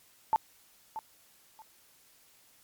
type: tone with echo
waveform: sine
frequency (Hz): 880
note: A5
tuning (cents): 0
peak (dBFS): -21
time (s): 0.33-0.36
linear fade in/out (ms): 0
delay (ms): 630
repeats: 2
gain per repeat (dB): -13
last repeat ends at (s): 1.62
effects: white hiss -62 dBFS RMS until 2.63 s + MP3 96 kbps